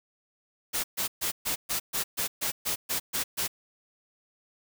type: noise bursts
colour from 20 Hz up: white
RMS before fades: -29 dBFS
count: 12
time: 0.73-3.48 s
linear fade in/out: 20 ms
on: 110 ms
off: 130 ms
effects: none